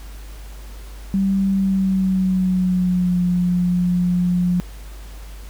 sine tone with pitch glide, 194.2 to 178.08 Hz, G3 to F3, -16 to +34 cents, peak -15 dBFS, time 1.14-4.6 s, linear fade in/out 0 ms, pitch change -150 cents, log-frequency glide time 1.54-3.2 s, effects added 50 Hz sine -33 dBFS peak until 5.49 s + pink hiss -45 dBFS RMS until 5.49 s

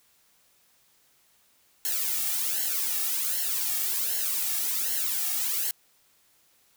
blue noise with flanger, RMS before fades -28 dBFS, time 1.85-5.71 s, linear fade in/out 0 ms, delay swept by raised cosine 0.82 to 2.02 ms, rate 1.3 Hz, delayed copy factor -0.95, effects white hiss -64 dBFS RMS until 6.76 s

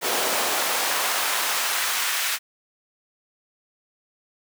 pink noise with high-pass filter sweep, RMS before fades -24 dBFS, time 0.01-2.39 s, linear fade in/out 50 ms, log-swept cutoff 460 to 1600 Hz, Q 0.94, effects none

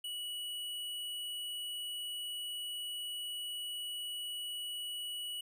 square tone, 2936 Hz, F#7, 14 cents flat, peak -39 dBFS, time 0.04-5.41 s, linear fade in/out 5 ms, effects none

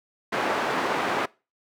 white band-pass noise, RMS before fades -26 dBFS, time 0.32-1.26 s, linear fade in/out 10 ms, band 250 to 1300 Hz, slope 12 dB/octave, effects noise-tail reverb RT60 0.3 s tail -23 dB re dry

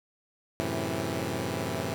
10% pulse chord, F# half-diminished seventh, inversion none, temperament equal, 92.5 / 110 / 130.81 / 164.81 Hz, F#2 / A2 / C3 / E3, 0 / 0 / 0 / 0 cents, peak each -27 / -27 / -27 / -27 dBFS, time 0.6-1.94 s, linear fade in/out 0 ms, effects none

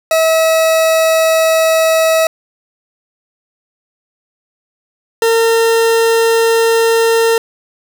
40% pulse tone pair in turn, 645 / 456.1 Hz, E5 / A#4, -38 / -38 cents, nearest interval tritone, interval 600 cents, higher first, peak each -8 dBFS, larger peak neither, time 0.11-2.27 / 5.22-7.38 s, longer neither, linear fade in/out 2 ms, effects none

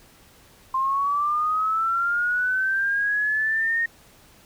sine linear sweep, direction up, 1046.5 to 1857 Hz, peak -20 dBFS, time 0.74-3.86 s, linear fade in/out 5 ms, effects pink hiss -53 dBFS RMS until 4.45 s

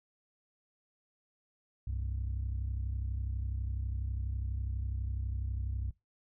sine tone pair together, 64.28 / 96.4 Hz, C2 / G2, -30 / -28 cents, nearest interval perfect fifth, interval 702 cents, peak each -33 / -36 dBFS, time 1.87-5.91 s, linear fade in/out 5 ms, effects noise-tail reverb RT60 0.2 s tail -21 dB re dry + tanh soft clip ceiling -28 dBFS

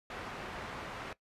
white low-pass noise, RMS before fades -43 dBFS, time 0.1-1.13 s, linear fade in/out 2 ms, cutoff 1600 Hz, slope 12 dB/octave, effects noise-tail reverb RT60 0.1 s tail -19 dB re dry + resampled to 32000 Hz

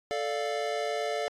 square chord, D minor, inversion second, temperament equal, 440 / 587.3 / 698.5 Hz, A4 / D5 / F5, 0 / 0 / 0 cents, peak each -34 dBFS, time 0.11-1.28 s, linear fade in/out 0 ms, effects low-pass 6000 Hz 12 dB/octave + AAC 64 kbps

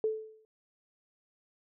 sine tone with exponential decay, 436.8 Hz, A4, 13 cents flat, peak -24 dBFS, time 0.04-0.45 s, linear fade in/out 1 ms, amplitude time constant 89 ms, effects none

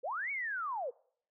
sine linear two-way sweep, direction up then down, 436.1 to 2284 to 436.1 Hz, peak -34 dBFS, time 0.03-0.91 s, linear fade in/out 20 ms, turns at 0.31 s, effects noise-tail reverb RT60 0.6 s tail -24 dB re dry

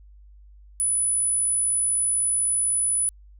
sine tone, 9956 Hz, D#9, in tune, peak -20 dBFS, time 0.8-3.09 s, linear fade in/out 0 ms, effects added 50 Hz sine -46 dBFS peak until 3.39 s

